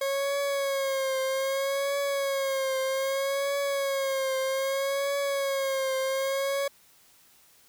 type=tone with vibrato; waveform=40% pulse; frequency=545 Hz; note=C#5; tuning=29 cents flat; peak=-25 dBFS; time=0.01-6.68 s; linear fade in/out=5 ms; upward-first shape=triangle; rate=0.63 Hz; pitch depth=60 cents each way; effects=white hiss -59 dBFS RMS until 7.68 s